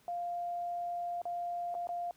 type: tone with dropouts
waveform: sine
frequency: 698.5 Hz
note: F5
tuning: in tune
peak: -34 dBFS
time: 0.08-2.11 s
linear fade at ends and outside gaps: 1 ms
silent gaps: 1.217-1.254 / 1.743-1.75 / 1.871-1.89 s
effects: pink hiss -66 dBFS RMS until 2.16 s + high-pass 60 Hz 12 dB/octave